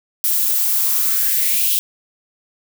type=noise with high-pass filter sweep; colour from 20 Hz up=violet; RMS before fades=-17 dBFS; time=0.24-1.79 s; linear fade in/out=0 ms; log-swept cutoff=430 to 3200 Hz; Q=4; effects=none